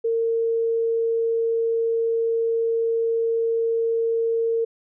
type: tone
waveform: sine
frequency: 457.3 Hz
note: A#4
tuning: 33 cents flat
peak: -19 dBFS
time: 0.04-4.65 s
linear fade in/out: 10 ms
effects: none